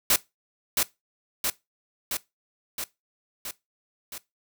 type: noise with echo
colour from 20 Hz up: white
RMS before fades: -20 dBFS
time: 0.1-0.16 s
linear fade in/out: 2 ms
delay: 670 ms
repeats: 6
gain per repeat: -3 dB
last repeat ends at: 4.18 s
effects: noise-tail reverb RT60 0.2 s tail -19 dB re dry